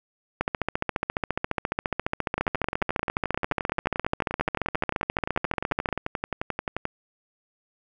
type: two click trains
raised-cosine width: 0.5 ms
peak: -9 / -12 dBFS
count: 81 / 52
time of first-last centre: 0.41-5.927 / 2.38-6.854 s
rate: 14.5 / 11.4 Hz
effects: none